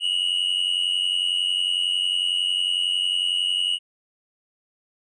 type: tone pair together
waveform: triangle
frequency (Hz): 2860 / 2951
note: F7 / F#7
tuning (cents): +41 / -5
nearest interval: minor second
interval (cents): 54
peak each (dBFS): -22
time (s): 0-3.79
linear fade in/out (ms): 50
effects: resampled to 22050 Hz